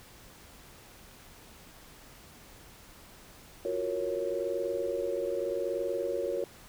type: chord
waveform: sine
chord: Gb major seventh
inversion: third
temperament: equal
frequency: 349.2 / 370 / 466.2 / 554.4 Hz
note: F4 / Gb4 / Bb4 / Db5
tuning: 0 / 0 / 0 / 0 cents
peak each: -38 / -36 / -34 / -33 dBFS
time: 3.65-6.44 s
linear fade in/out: 2 ms
effects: pink hiss -53 dBFS RMS until 6.68 s